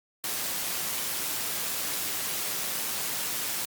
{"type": "noise with amplitude modulation", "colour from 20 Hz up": "white", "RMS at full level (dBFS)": -30, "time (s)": [0.24, 3.65], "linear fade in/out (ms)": 0, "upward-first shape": "sine", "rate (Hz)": 115, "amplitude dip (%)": 25, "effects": ["high-pass 100 Hz 12 dB/octave", "Opus 48 kbps"]}